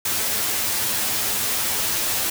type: noise with comb filter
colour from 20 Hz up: white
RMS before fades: -23 dBFS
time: 0.05-2.3 s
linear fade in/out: 5 ms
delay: 9.2 ms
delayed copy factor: +0.65
effects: none